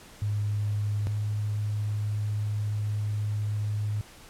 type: tone pair in turn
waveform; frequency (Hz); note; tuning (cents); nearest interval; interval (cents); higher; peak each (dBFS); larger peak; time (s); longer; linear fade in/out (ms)
sine; 103.83 / 104.92; G#2 / G#2; 0 / +18; unison; 18; second; -25 / -26; first; 0.22-1.07 / 1.07-4.01; second; 0
effects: pink hiss -50 dBFS RMS until 4.29 s + low-pass 12000 Hz 12 dB/octave